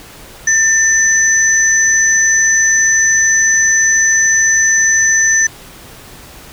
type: tone pair together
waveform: sine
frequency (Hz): 1793 / 6031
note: A6 / F#8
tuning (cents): +32 / +32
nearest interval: octave + major sixth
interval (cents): 2100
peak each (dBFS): -11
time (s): 0.47-5.47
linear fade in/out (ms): 5
effects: pink hiss -36 dBFS RMS until 6.52 s